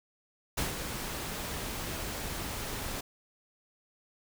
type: noise with ADSR envelope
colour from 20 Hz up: pink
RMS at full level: -30 dBFS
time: 0.57-3.01 s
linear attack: 11 ms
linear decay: 130 ms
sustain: -7 dB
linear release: 8 ms
effects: none